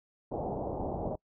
white low-pass noise, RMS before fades -35 dBFS, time 0.31-1.16 s, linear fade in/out 10 ms, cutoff 820 Hz, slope 48 dB/octave, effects noise-tail reverb RT60 0.1 s tail -25 dB re dry

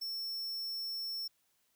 square tone, 5400 Hz, E8, 41 cents sharp, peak -37 dBFS, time 0.01-1.28 s, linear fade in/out 10 ms, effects white hiss -75 dBFS RMS until 1.75 s

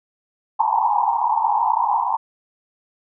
pink band-pass noise, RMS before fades -19 dBFS, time 0.59-2.17 s, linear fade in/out 10 ms, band 810 to 1000 Hz, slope 96 dB/octave, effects none

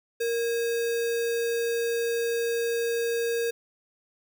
sine tone with sample-and-hold, 466.2 Hz, A#4, in tune, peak -24 dBFS, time 0.2-3.51 s, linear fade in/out 10 ms, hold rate 2100 Hz, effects none

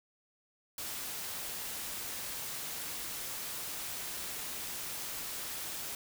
white noise, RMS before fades -40 dBFS, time 0.78-5.95 s, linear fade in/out 2 ms, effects none

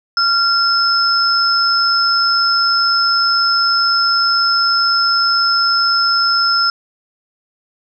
sine tone pair together, 1381 / 5214 Hz, F6 / E8, -20 / -20 cents, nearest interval octave + major seventh, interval 2300 cents, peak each -14 dBFS, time 0.17-6.7 s, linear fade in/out 2 ms, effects none

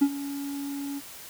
triangle tone with ADSR envelope, 281.3 Hz, C#4, 26 cents sharp, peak -13 dBFS, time 0.01-1.01 s, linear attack 12 ms, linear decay 63 ms, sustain -16 dB, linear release 33 ms, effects white hiss -44 dBFS RMS until 1.29 s

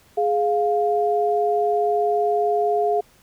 sine tone pair together, 417.4 / 702 Hz, G#4 / F5, +9 / +9 cents, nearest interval major sixth, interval 900 cents, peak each -20 dBFS, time 0.17-3.01 s, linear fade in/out 10 ms, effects pink hiss -55 dBFS RMS until 3.22 s

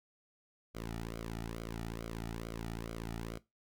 sawtooth tone with flanger, 56.4 Hz, A1, 44 cents sharp, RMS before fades -42 dBFS, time 0.74-3.39 s, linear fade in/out 20 ms, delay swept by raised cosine 1.1 to 1.92 ms, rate 2.3 Hz, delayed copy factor -0.75, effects noise-tail reverb RT60 0.2 s tail -18 dB re dry

